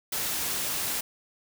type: noise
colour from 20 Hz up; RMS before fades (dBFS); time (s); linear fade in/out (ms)
white; -30; 0.12-1.01; 5
effects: none